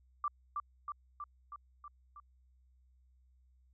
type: tone with echo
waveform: sine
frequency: 1174.7 Hz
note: D6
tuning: in tune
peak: -31 dBFS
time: 0.24-0.28 s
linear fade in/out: 2 ms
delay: 320 ms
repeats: 6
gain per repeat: -3 dB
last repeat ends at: 2.2 s
effects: added 63 Hz sine -64 dBFS peak until 3.73 s